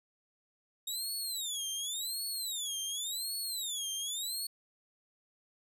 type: tone with vibrato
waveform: 20% pulse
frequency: 3729 Hz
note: A#7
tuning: in tune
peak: -29 dBFS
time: 0.87-4.47 s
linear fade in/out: 5 ms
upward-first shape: sine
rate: 0.9 Hz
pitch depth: 280 cents each way
effects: none